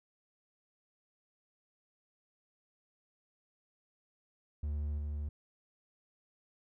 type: tone with level steps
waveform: triangle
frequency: 73.9 Hz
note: D2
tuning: 11 cents sharp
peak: -31 / -33 dBFS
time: 4.63-5.29 s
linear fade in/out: 5 ms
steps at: 4.98 s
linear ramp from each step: 5 ms
effects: none